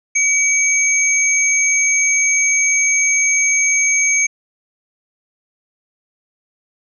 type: tone pair together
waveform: sine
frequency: 2280 / 6423 Hz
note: C#7 / G8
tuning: +48 / +41 cents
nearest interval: octave + tritone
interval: 1793 cents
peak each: -15 dBFS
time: 0.15-4.27 s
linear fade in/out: 10 ms
effects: none